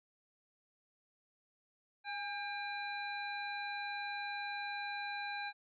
harmonic tone with a mistuned harmonic, 800 Hz, G5, 35 cents sharp, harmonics 1 / 2 / 3 / 5, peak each -42 / -43 / -45 / -48 dBFS, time 2.04-5.53 s, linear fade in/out 50 ms, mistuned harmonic 1, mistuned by +43 cents, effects none

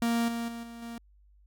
45% pulse tone with level steps, 233.1 Hz, A#3, in tune, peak -25 / -31 / -37 / -42 / -38 dBFS, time 0.02-0.98 s, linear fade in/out 2 ms, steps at 0.28 / 0.48 / 0.63 / 0.82 s, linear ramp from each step 5 ms, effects added 50 Hz sine -57 dBFS peak until 1.46 s

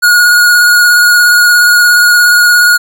square tone with vibrato, 1444 Hz, F#6, 43 cents flat, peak -4 dBFS, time 0.02-2.78 s, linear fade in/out 20 ms, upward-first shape sine, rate 17 Hz, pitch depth 17 cents each way, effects none

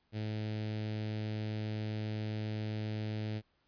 sawtooth tone with notch filter, 107.5 Hz, A2, 40 cents flat, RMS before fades -37 dBFS, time 0.12-3.42 s, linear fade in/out 50 ms, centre 1100 Hz, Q 0.84, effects pink hiss -75 dBFS RMS until 3.67 s + resampled to 11025 Hz

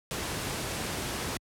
pink noise, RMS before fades -33 dBFS, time 0.11-1.37 s, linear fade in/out 0 ms, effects high-pass 60 Hz 12 dB/octave + low-pass 12000 Hz 12 dB/octave

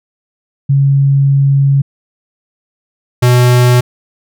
sine / square tone pair in turn, 138.59 / 123.57 Hz, C#3 / B2, 0 / +1 cents, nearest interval major second, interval 199 cents, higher first, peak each -6 dBFS, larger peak neither, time 0.69-1.82 / 3.22-3.81 s, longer first, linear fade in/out 10 ms, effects none

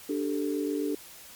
sine chord, D suspended fourth, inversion none, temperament equal, 293.7 / 392 / 440 Hz, D4 / G4 / A4, 0 / 0 / 0 cents, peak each -29 / -33 / -33 dBFS, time 0.09-0.95 s, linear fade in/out 5 ms, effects white hiss -48 dBFS RMS until 1.35 s + MP3 96 kbps

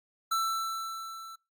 square tone with level ramp, 1332 Hz, E6, 18 cents sharp, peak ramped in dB -26 to -44 dBFS, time 0.31-1.36 s, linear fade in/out 10 ms, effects noise-tail reverb RT60 0.3 s tail -26 dB re dry + Opus 48 kbps

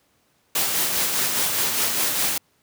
white noise with tremolo, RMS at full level -21 dBFS, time 0.55-2.38 s, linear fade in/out 5 ms, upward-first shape sine, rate 4.9 Hz, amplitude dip 35%, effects pink hiss -64 dBFS RMS until 2.62 s + high-pass 100 Hz 12 dB/octave

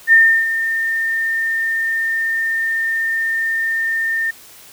sine tone with ADSR envelope, 1812 Hz, A#6, 50 cents flat, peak -5 dBFS, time 0.07-4.31 s, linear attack 54 ms, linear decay 330 ms, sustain -11 dB, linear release 9 ms, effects white hiss -42 dBFS RMS until 4.72 s

